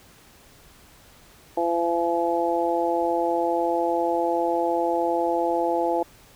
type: harmonic tone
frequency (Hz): 170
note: F3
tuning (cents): -46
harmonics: 2 / 3 / 4 / 5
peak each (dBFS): -26 / -26 / -26 / -26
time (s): 1.57-6.03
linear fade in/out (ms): 5
effects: pink hiss -52 dBFS RMS until 6.35 s